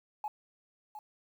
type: tone with echo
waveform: sine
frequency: 847 Hz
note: G#5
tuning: 34 cents sharp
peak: -32 dBFS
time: 0.24-0.28 s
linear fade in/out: 2 ms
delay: 710 ms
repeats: 1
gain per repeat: -10 dB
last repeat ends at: 0.99 s
effects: tanh soft clip ceiling -29 dBFS + 10-bit